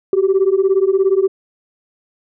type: beating tone pair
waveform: sine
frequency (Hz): 377.1 / 394.1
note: F#4 / G4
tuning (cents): +33 / +9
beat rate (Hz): 17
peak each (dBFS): -13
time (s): 0.13-1.28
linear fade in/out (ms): 2
effects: tanh soft clip ceiling -6 dBFS